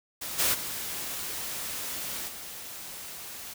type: noise with level steps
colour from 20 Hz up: white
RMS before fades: -36 / -25 / -35 / -41 dBFS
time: 0.21-3.54 s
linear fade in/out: 10 ms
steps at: 0.38 / 0.53 / 2.27 s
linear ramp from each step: 20 ms
effects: none